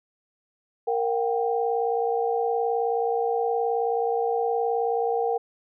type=tone cluster; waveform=sine; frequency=465.4 / 726 / 785 Hz; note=A#4 / F#5 / G5; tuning=-3 / -33 / +2 cents; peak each=-24 / -30 / -27 dBFS; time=0.87-5.38 s; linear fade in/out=10 ms; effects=none